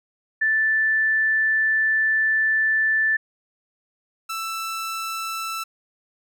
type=tone pair in turn; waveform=sine / sawtooth; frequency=1760 / 1326.1 Hz; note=A6 / E6; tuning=0 / +10 cents; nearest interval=perfect fourth; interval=490 cents; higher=first; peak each=-17 / -23 dBFS; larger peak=first; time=0.41-3.17 / 4.29-5.64 s; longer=first; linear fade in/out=10 ms; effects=none